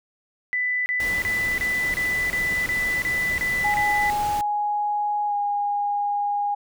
sine tone bursts, 1992 Hz, B6, 14 cents sharp, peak -21 dBFS, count 10, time 0.53-4.1 s, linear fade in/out 0 ms, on 330 ms, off 30 ms
pink noise, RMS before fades -34 dBFS, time 1-4.41 s, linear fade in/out 0 ms
sine tone with pitch glide, 830.6 to 818.2 Hz, G#5 to G#5, 0 to -26 cents, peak -21 dBFS, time 3.64-6.55 s, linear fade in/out 10 ms, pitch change -26 cents, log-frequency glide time 5.27-5.34 s
effects none

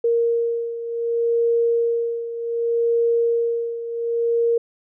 sine beating tone pair, 466.2 / 466.86 Hz, A#4 / A#4, 0 / +3 cents, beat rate 0.66 Hz, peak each -19 / -24 dBFS, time 0.04-4.58 s, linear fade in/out 5 ms, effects none

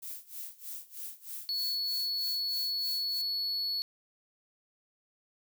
violet noise with tremolo, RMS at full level -40 dBFS, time 0.02-3.22 s, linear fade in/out 10 ms, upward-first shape sine, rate 3.2 Hz, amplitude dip 90%
triangle tone, 4400 Hz, C#8, 14 cents flat, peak -29 dBFS, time 1.49-3.82 s, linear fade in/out 0 ms
effects none

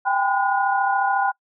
sine tone cluster, 787 / 821 / 1012 / 1446 Hz, G5 / G#5 / B5 / F#6, +7 / -20 / +42 / -40 cents, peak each -20 / -27 / -25 / -24 dBFS, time 0.05-1.32 s, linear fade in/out 20 ms, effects noise-tail reverb RT60 0.1 s tail -24 dB re dry

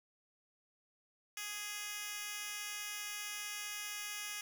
10% pulse tone with high-pass filter, 415.3 Hz, G#4, in tune, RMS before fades -43 dBFS, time 1.37-4.41 s, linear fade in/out 2 ms, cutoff 2700 Hz, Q 0.71, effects none

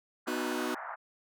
white band-pass noise, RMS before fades -41 dBFS, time 0.26-0.96 s, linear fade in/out 20 ms, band 650 to 1700 Hz, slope 48 dB/octave
sawtooth chord, B major, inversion none, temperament just, 246.9 / 308.7 / 370.4 Hz, B3 / D#4 / F#4, 0 / -14 / +2 cents, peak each -32 dBFS, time 0.27-0.75 s, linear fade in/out 10 ms
effects none

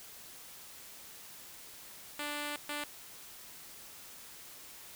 5% pulse tone bursts at uneven times, 293.7 Hz, D4, in tune, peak -25 dBFS, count 2, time 2.19-2.56 / 2.69-2.84 s, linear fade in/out 2 ms, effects white hiss -51 dBFS RMS until 4.95 s

